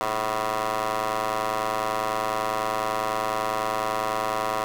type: ring-modulated tone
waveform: 15% pulse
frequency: 110 Hz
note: A2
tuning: in tune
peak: -15 dBFS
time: 0.01-4.64 s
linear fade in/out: 0 ms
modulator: 868 Hz
effects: none